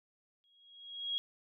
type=tone with exponential growth; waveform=sine; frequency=3295 Hz; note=G#7; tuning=14 cents flat; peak=-30 dBFS; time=0.44-1.18 s; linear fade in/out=0 ms; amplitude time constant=160 ms; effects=none